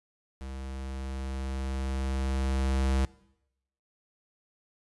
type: tone with level ramp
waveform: square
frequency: 66.4 Hz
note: C2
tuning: 26 cents sharp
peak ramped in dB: -38 to -24 dBFS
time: 0.41-3.05 s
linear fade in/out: 0 ms
effects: noise-tail reverb RT60 0.8 s tail -21 dB re dry + resampled to 24000 Hz